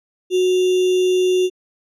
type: tone with sample-and-hold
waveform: sine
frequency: 367.3 Hz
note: F#4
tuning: 13 cents flat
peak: -13 dBFS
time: 0.3-1.5 s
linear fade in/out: 50 ms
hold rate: 3150 Hz
effects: low-pass 8000 Hz 12 dB/octave